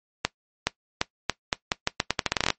accelerating click train, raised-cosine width 0.2 ms, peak -3 dBFS, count 18, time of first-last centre 0.25-2.503 s, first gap 420 ms, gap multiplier 0.82, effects noise-tail reverb RT60 0.1 s tail -19 dB re dry + MP3 32 kbps

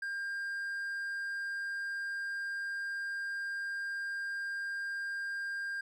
triangle tone, 1601 Hz, G6, 36 cents sharp, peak -33 dBFS, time 0.02-5.81 s, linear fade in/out 5 ms, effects none

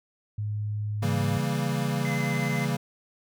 sine tone with pitch glide, 105.1 to 104.19 Hz, G#2 to G#2, +21 to +6 cents, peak -27 dBFS, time 0.38-1.38 s, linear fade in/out 5 ms, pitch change -15 cents, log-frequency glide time 0.95-1.13 s
square chord, C# diminished seventh, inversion none, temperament equal, 138.59 / 164.81 / 196 / 233.1 Hz, C#3 / E3 / G3 / Bb3, 0 / 0 / 0 / 0 cents, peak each -29 / -32 / -34 / -33 dBFS, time 1.02-2.77 s, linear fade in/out 10 ms
triangle tone with vibrato, 2060 Hz, C7, 28 cents flat, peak -31 dBFS, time 2.05-2.65 s, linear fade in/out 2 ms, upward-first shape triangle, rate 9.3 Hz, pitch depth 11 cents each way
effects none

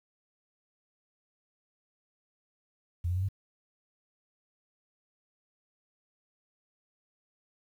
sine tone with pitch steps, 86 / 89.65 / 93.46 / 97.43 Hz, F2 / F2 / F#2 / G2, -26 / +46 / +18 / -10 cents, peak -27 dBFS, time 3.04-3.288 s, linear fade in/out 10 ms, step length 62 ms, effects 10-bit

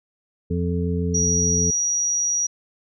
harmonic tone, 86.9 Hz, F2, 8 cents flat, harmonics 1 / 2 / 3 / 5, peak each -24 / -24 / -30 / -28 dBFS, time 0.5-1.71 s, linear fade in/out 10 ms
sine tone, 5770 Hz, F#8, 44 cents flat, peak -19 dBFS, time 1.14-2.47 s, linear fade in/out 10 ms
effects none

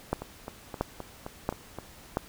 two click trains, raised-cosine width 1 ms, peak -22 / -12 dBFS, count 7 / 4, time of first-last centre 0.22-1.787 / 0.13-2.171 s, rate 3.83 / 1.47 Hz, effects pink hiss -51 dBFS RMS until 2.28 s

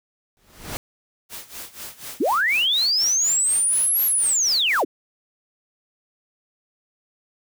pink noise with exponential growth, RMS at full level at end -26 dBFS, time 0.37-0.77 s, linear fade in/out 0 ms, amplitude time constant 86 ms
white noise with tremolo, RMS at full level -34 dBFS, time 1.29-4.85 s, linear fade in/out 50 ms, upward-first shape sine, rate 4.1 Hz, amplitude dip 85%
sine linear two-way sweep, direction up then down, 207.7 to 11840 to 207.7 Hz, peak -17 dBFS, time 2.2-4.85 s, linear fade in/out 10 ms, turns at 4.04 s
effects none

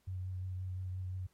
sine tone with vibrato, 92.5 Hz, F#2, in tune, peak -37 dBFS, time 0.07-1.27 s, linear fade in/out 10 ms, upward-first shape sine, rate 5.7 Hz, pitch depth 17 cents each way, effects pink hiss -75 dBFS RMS until 1.33 s + AAC 48 kbps

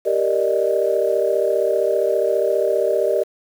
sine chord, Eb major seventh, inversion first, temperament equal, 392 / 466.2 / 587.3 / 622.3 Hz, G4 / Bb4 / D5 / Eb5, 0 / 0 / 0 / 0 cents, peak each -21 dBFS, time 0.05-3.24 s, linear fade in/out 20 ms, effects tanh soft clip ceiling -5 dBFS + 7-bit

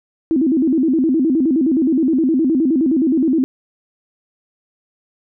sine tone with vibrato, 289.5 Hz, D4, 25 cents flat, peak -12 dBFS, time 0.31-3.44 s, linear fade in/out 0 ms, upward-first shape square, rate 9.6 Hz, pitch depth 200 cents each way, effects none

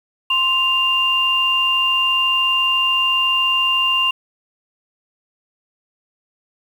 sine tone pair together, 1046.5 / 2794 Hz, C6 / F7, 0 / 0 cents, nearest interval octave + perfect fourth, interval 1700 cents, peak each -21 / -15 dBFS, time 0.3-4.11 s, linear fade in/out 5 ms, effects 7-bit

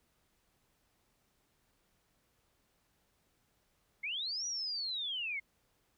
sine linear two-way sweep, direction up then down, 2093 to 5850 to 2093 Hz, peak -35 dBFS, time 4.03-5.4 s, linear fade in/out 10 ms, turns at 4.46 s, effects pink hiss -75 dBFS RMS until 5.97 s

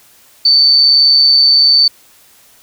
sine tone with amplitude modulation, 4539 Hz, C#8, 40 cents sharp, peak -3 dBFS, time 0.45-1.88 s, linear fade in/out 5 ms, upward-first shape sine, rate 141 Hz, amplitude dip 50%, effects white hiss -46 dBFS RMS until 2.62 s

